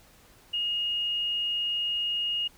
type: tone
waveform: sine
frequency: 2860 Hz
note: F7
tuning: 41 cents sharp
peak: -26 dBFS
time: 0.53-2.48 s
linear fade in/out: 10 ms
effects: pink hiss -57 dBFS RMS until 2.57 s